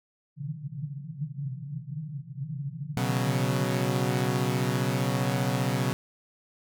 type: band-pass noise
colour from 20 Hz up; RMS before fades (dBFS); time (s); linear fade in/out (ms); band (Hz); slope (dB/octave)
white; -36; 0.36-3.85; 50; 130 to 160; 96
type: chord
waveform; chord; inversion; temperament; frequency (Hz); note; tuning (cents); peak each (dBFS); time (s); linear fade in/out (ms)
sawtooth; B suspended second; none; equal; 123.47 / 138.59 / 185; B2 / C#3 / F#3; 0 / 0 / 0; -24 / -25 / -27; 2.97-5.93; 0
effects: none